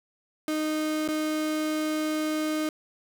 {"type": "tone with dropouts", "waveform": "35% pulse", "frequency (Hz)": 309, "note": "D#4", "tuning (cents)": -12, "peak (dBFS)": -24, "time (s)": [0.48, 2.69], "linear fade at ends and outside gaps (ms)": 1, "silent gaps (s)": [1.078, 1.086], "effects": []}